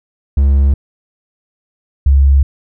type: tone pair in turn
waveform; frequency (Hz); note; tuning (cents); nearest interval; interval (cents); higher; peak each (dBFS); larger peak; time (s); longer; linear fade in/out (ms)
triangle / sine; 69.1 / 68.85; C#2 / C#2; -5 / -11; unison; 6; first; -5; neither; 0.37-0.74 / 2.06-2.43; neither; 5
effects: none